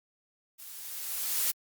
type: noise with level ramp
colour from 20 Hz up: blue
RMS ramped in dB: -47 to -26 dBFS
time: 0.58-1.52 s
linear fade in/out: 20 ms
effects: Opus 48 kbps